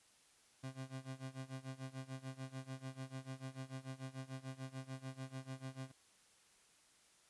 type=tone with tremolo; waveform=30% pulse; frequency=132 Hz; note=C3; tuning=16 cents sharp; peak=-40 dBFS; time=0.63-5.92 s; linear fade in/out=10 ms; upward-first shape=sine; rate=6.8 Hz; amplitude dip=90%; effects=white hiss -69 dBFS RMS until 7.29 s + resampled to 24000 Hz